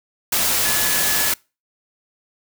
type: tone in noise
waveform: sine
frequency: 1709 Hz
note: G#6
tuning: 49 cents sharp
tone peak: -26 dBFS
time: 0.65-1.31 s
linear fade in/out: 5 ms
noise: white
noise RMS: -19 dBFS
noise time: 0.32-1.34 s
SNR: -10 dB
effects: noise-tail reverb RT60 0.3 s tail -26 dB re dry